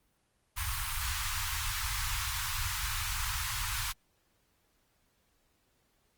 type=band-stop noise; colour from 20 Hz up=pink; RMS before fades=-34 dBFS; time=0.56-3.93 s; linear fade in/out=20 ms; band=110 to 940 Hz; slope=48 dB/octave; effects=pink hiss -73 dBFS RMS until 6.17 s + Opus 32 kbps